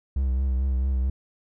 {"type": "tone with vibrato", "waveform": "triangle", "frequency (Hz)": 65.41, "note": "C2", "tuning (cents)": 0, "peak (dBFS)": -19, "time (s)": [0.16, 1.1], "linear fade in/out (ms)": 5, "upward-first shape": "triangle", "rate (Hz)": 4.5, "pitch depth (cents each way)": 63, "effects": []}